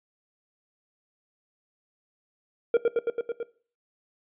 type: tone with echo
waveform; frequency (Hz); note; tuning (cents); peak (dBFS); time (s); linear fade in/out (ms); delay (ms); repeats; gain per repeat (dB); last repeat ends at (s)
triangle; 466.2; A#4; 0; -14; 2.74-2.77; 2; 110; 6; -2; 3.43
effects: noise-tail reverb RT60 0.4 s tail -18 dB re dry + resampled to 8000 Hz